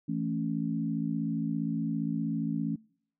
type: chord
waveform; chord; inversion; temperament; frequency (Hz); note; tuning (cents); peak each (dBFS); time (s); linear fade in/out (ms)
sine; A major; second; equal; 164.81 / 220 / 277.2; E3 / A3 / C#4; 0 / 0 / 0; -33; 0.08-2.76; 10
effects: noise-tail reverb RT60 0.6 s tail -25 dB re dry